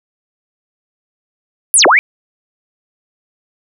sine linear two-way sweep, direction down then up, 11510 to 288.7 to 2437 Hz, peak -5 dBFS, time 1.74-1.99 s, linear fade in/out 0 ms, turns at 1.86 s, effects none

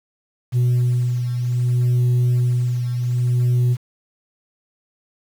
sine beating tone pair, 122.9 / 123.53 Hz, B2 / B2, -8 / +1 cents, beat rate 0.63 Hz, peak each -14 / -21 dBFS, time 0.52-3.77 s, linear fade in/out 50 ms, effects tanh soft clip ceiling -13 dBFS + 7-bit

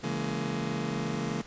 30% pulse chord, A# half-diminished seventh, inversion first, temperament just, 139.85 / 167.82 / 209.8 / 233.1 Hz, C#3 / E3 / G#3 / A#3, +16 / +31 / +18 / 0 cents, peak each -33 dBFS, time 0.03-1.42 s, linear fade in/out 10 ms, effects pink hiss -50 dBFS RMS until 1.46 s + resampled to 16000 Hz

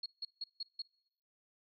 sine tone bursts, 4316 Hz, C#8, 47 cents flat, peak -37 dBFS, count 5, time 0.03-0.82 s, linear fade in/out 5 ms, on 30 ms, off 160 ms, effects noise-tail reverb RT60 0.8 s tail -25 dB re dry

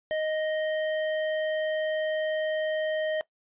sine tone with hard clipping, 623 Hz, D#5, 2 cents sharp, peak -28 dBFS, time 0.11-3.21 s, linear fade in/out 0 ms, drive 17 dB, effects noise-tail reverb RT60 0.1 s tail -19 dB re dry + resampled to 8000 Hz

